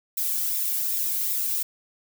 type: noise with flanger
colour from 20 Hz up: violet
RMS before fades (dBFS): -26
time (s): 0.17-1.63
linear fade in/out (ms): 5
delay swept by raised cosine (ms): 0.65 to 1.59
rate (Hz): 2.6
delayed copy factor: -0.5
effects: none